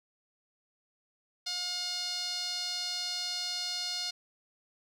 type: tone with band-pass filter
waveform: sawtooth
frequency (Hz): 716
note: F5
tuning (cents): +43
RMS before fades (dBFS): -35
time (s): 1.46-4.11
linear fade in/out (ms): 10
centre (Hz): 4600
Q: 4.8
effects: 11-bit